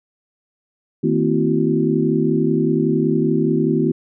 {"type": "tone cluster", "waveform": "sine", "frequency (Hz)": [157.9, 228, 259, 332.5, 377.6], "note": ["D#3", "A#3", "C4", "E4", "F#4"], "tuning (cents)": [26, -38, -17, 15, 35], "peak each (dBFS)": -21, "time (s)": [1.03, 3.92], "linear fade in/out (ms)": 10, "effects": []}